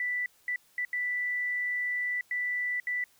sine tone bursts at uneven times, 1975.5 Hz, B6, in tune, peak -28 dBFS, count 6, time 0-0.26 / 0.48-0.56 / 0.78-0.85 / 0.93-2.21 / 2.31-2.8 / 2.87-3.04 s, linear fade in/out 2 ms, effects white hiss -64 dBFS RMS until 3.19 s

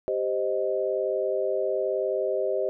sine chord, C minor, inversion second, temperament equal, 392 / 523.3 / 622.3 Hz, G4 / C5 / Eb5, 0 / 0 / 0 cents, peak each -28 dBFS, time 0.08-2.69 s, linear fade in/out 0 ms, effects none

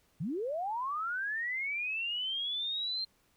sine linear sweep, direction up, 130 to 4186 Hz, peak -32 dBFS, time 0.2-3.05 s, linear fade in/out 10 ms, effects pink hiss -70 dBFS RMS until 3.36 s

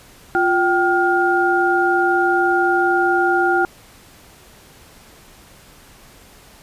sine tone cluster, 350.8 / 775 / 1417 Hz, F4 / G5 / F6, +8 / -20 / +25 cents, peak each -18 dBFS, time 0.35-3.65 s, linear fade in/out 0 ms, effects pink hiss -46 dBFS RMS until 6.62 s + resampled to 32000 Hz

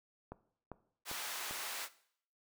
click train, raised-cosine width 1 ms, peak -30 dBFS, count 4, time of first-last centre 0.32-1.51 s, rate 2.52 Hz
pink high-pass noise, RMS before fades -42 dBFS, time 1.05-1.89 s, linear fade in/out 50 ms, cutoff 940 Hz, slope 12 dB/octave
effects noise-tail reverb RT60 0.6 s tail -17 dB re dry

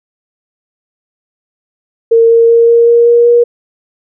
sine tone with pitch steps, 458.4 / 461.3 / 464.3 / 467.2 / 470.2 / 473.2 / 476.2 Hz, A#4 / A#4 / A#4 / A#4 / A#4 / A#4 / A#4, -29 / -18 / -7 / +4 / +15 / +26 / +37 cents, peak -3 dBFS, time 2.11-3.44 s, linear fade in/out 10 ms, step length 190 ms, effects none

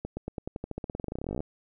accelerating click train, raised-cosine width 2 ms, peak -20 dBFS, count 29, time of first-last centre 0.05-1.405 s, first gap 120 ms, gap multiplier 0.92, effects none

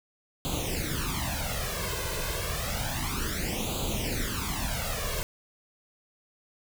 pink noise with flanger, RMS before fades -31 dBFS, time 0.45-5.23 s, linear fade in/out 0 ms, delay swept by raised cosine 0.27 to 1.97 ms, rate 0.3 Hz, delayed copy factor +0.85, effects none

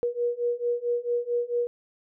sine beating tone pair, 477.6 / 482.1 Hz, A#4 / B4, +42 / -42 cents, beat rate 4.5 Hz, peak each -28 / -27 dBFS, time 0.03-1.67 s, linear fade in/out 0 ms, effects none

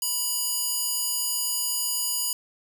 square tone with high-pass filter, 978 Hz, B5, 17 cents flat, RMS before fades -27 dBFS, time 0.02-2.33 s, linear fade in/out 2 ms, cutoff 6500 Hz, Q 0.85, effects none

